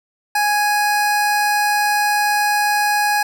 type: tone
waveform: 25% pulse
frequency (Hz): 830.6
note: G#5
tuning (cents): 0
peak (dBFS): -11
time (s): 0.35-3.23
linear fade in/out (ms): 5
effects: none